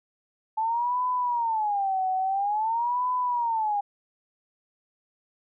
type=tone with vibrato; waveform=sine; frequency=867 Hz; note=A5; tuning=26 cents flat; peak=-23 dBFS; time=0.57-3.81 s; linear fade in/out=10 ms; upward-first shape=sine; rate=0.49 Hz; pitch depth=250 cents each way; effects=none